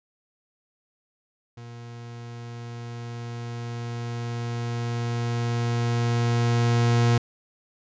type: tone with level ramp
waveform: 40% pulse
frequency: 118.3 Hz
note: A#2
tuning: 26 cents sharp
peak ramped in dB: -38 to -16 dBFS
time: 1.57-7.18 s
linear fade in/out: 5 ms
effects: resampled to 16000 Hz